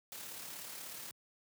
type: noise with amplitude modulation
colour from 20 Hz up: white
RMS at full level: -45 dBFS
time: 0.12-1.11 s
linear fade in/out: 0 ms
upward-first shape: sine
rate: 36.5 Hz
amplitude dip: 35%
effects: high-pass 100 Hz 12 dB/octave